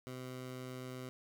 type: tone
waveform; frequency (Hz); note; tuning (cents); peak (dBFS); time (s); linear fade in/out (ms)
15% pulse; 127.9; C3; -39; -37; 0.07-1.09; 0
effects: none